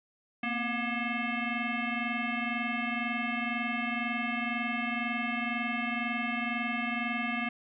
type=tone with frequency modulation; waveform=sine; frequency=1194 Hz; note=D6; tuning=28 cents sharp; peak=-29 dBFS; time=0.43-7.49 s; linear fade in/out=5 ms; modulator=482 Hz; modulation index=3.1; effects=resampled to 8000 Hz + 11-bit